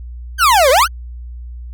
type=exponential two-way sweep; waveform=40% pulse; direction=down then up; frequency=1620 to 493.9 to 1620 Hz; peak=-7 dBFS; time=0.38-0.88 s; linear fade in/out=50 ms; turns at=0.7 s; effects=added 60 Hz sine -27 dBFS peak until 1.73 s